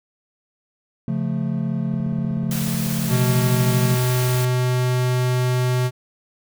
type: chord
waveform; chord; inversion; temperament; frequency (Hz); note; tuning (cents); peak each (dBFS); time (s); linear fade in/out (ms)
triangle; Db augmented; none; equal; 138.59 / 174.61 / 220; Db3 / F3 / A3; 0 / 0 / 0; -23; 1.08-3.95; 2
type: click train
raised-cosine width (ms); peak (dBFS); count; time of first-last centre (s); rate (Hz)
3; -24; 41; 1.94-4.409; 16.2
type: noise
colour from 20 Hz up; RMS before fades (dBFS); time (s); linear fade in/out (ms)
white; -30; 2.51-4.45; 2
type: tone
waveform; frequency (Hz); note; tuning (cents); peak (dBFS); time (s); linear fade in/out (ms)
square; 125.7; B2; +31; -18; 3.08-5.91; 50
effects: none